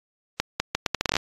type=accelerating click train; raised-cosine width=0.2 ms; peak=-4 dBFS; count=12; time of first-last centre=0.4-1.166 s; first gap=200 ms; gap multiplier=0.75; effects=AAC 32 kbps